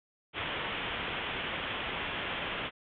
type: low-pass noise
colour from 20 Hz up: white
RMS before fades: -36 dBFS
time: 0.33-2.71 s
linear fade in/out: 50 ms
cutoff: 3400 Hz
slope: 96 dB/octave
effects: none